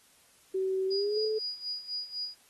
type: tone with pitch glide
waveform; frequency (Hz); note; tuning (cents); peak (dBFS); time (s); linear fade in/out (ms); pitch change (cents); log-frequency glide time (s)
sine; 380 to 434; F#4 to A4; +46 to -24; -27; 0.54-1.39; 10; +230; 0.87-1.22
type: tone with tremolo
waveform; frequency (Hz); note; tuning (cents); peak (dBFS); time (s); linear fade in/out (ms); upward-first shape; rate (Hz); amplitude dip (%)
sine; 4900; D#8; -27; -31; 0.9-2.35; 20; sine; 4; 80
effects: white hiss -62 dBFS RMS until 2.49 s + AAC 32 kbps